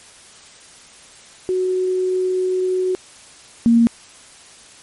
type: tone pair in turn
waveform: sine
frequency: 370 / 232.6 Hz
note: F#4 / A#3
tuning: 0 / -4 cents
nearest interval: minor sixth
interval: 804 cents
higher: first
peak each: -16 / -9 dBFS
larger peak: second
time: 1.49-2.95 / 3.66-3.87 s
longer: first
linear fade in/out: 0 ms
effects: white hiss -44 dBFS RMS until 4.82 s + MP3 48 kbps